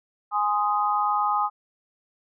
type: chord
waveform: sine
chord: Ab major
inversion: none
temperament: just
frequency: 830.6 / 1038.3 / 1245.9 Hz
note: Ab5 / C6 / Eb6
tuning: 0 / -14 / +2 cents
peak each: -24 / -28 / -24 dBFS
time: 0.31-1.5 s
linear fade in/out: 50 ms
effects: none